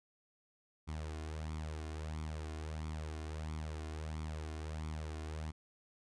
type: tone with flanger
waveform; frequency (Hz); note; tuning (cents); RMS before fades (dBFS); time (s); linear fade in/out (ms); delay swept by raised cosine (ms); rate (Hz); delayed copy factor
sawtooth; 77.8; D#2; 0; -42; 0.87-5.52; 20; 0.87 to 2.87; 1.5; +0.6
effects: resampled to 22050 Hz